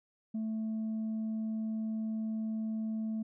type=tone; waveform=sine; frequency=220 Hz; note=A3; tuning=in tune; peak=-30 dBFS; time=0.34-3.23 s; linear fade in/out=10 ms; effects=tanh soft clip ceiling -31 dBFS